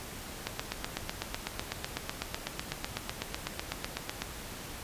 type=click train; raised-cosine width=0.2 ms; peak=-14 dBFS; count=31; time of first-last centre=0.47-4.22 s; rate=8 Hz; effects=pink hiss -43 dBFS RMS until 4.83 s + resampled to 32000 Hz